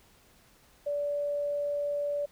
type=tone; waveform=sine; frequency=579 Hz; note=D5; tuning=25 cents flat; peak=-28 dBFS; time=0.86-2.26 s; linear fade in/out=10 ms; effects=pink hiss -61 dBFS RMS until 2.31 s